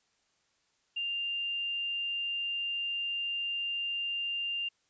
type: tone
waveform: sine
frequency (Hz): 2794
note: F7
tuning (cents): 0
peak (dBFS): -31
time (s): 0.96-4.69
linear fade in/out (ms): 10
effects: white hiss -73 dBFS RMS until 4.89 s + resampled to 16000 Hz